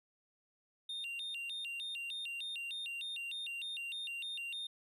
triangle tone with vibrato, 3183 Hz, G7, 26 cents sharp, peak -38 dBFS, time 0.89-4.67 s, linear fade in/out 5 ms, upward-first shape square, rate 3.3 Hz, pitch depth 240 cents each way, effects none

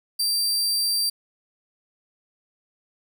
sawtooth tone, 4699 Hz, D8, in tune, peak -18 dBFS, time 0.19-1.1 s, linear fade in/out 10 ms, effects none

